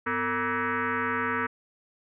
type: tone with frequency modulation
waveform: sine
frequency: 102.4 Hz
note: G#2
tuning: 24 cents flat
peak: -25 dBFS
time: 0.06-1.47 s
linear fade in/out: 10 ms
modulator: 353 Hz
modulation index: 5.2
effects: none